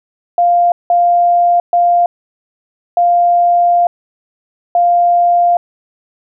sine tone bursts at uneven times, 698.5 Hz, F5, in tune, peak -7 dBFS, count 5, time 0.38-0.72 / 0.9-1.6 / 1.73-2.06 / 2.97-3.87 / 4.75-5.57 s, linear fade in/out 2 ms, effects none

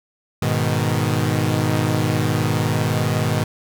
sawtooth chord, G# minor, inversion none, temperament equal, 103.83 / 123.47 / 155.56 Hz, G#2 / B2 / D#3, 0 / 0 / 0 cents, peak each -18 dBFS, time 0.42-3.44 s, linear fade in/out 5 ms, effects none

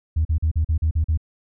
sine tone bursts, 79.1 Hz, D#2, 29 cents sharp, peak -15 dBFS, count 8, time 0.16-1.175 s, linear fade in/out 10 ms, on 91 ms, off 41 ms, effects tanh soft clip ceiling -13 dBFS

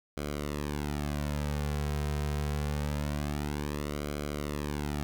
sawtooth tone with flanger, 73.42 Hz, D2, in tune, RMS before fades -33 dBFS, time 0.17-5.03 s, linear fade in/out 0 ms, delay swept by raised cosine 1.1 to 3.5 ms, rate 0.25 Hz, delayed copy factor -0.8, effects none

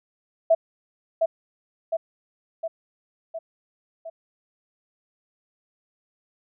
sine tone with echo, 656 Hz, E5, 9 cents flat, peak -13 dBFS, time 0.5-0.55 s, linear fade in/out 10 ms, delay 710 ms, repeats 5, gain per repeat -4 dB, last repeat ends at 4.1 s, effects none

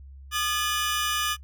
sawtooth tone cluster, 1218 / 1713 / 2967 Hz, D#6 / A6 / F#7, -37 / -47 / +4 cents, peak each -24 / -27 / -26 dBFS, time 0.31-1.37 s, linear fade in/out 50 ms, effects noise-tail reverb RT60 0.1 s tail -23 dB re dry + added 68 Hz sine -42 dBFS peak until 1.43 s

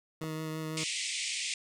20% pulse tone with vibrato, 157.7 Hz, D#3, 24 cents sharp, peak -30 dBFS, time 0.21-0.84 s, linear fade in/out 5 ms, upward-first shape triangle, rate 5.9 Hz, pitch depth 14 cents each way
click, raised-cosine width 1 ms, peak -27 dBFS, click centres 0.238 s
pink band-pass noise, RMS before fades -35 dBFS, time 0.77-1.54 s, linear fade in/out 2 ms, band 2000 to 9200 Hz, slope 96 dB/octave
effects none

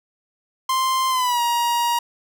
45% pulse tone with pitch glide, 1046.5 to 948.6 Hz, C6 to A#5, 0 to +30 cents, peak -18 dBFS, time 0.69-1.99 s, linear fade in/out 5 ms, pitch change -170 cents, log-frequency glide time 1.09-1.41 s, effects none

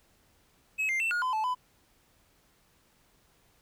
triangle tone with pitch steps, 2567 / 2101 / 2682 / 1435 / 1018 / 871 / 1003 Hz, E7 / C7 / E7 / F6 / C6 / A5 / B5, -47 / +7 / +29 / +47 / -48 / -18 / +26 cents, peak -25 dBFS, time 0.78-1.55 s, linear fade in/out 20 ms, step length 110 ms, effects pink hiss -66 dBFS RMS until 3.61 s

